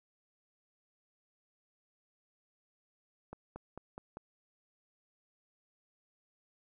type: accelerating click train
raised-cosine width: 1 ms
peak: -30 dBFS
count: 5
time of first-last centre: 3.33-4.17 s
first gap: 230 ms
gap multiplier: 0.94
effects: none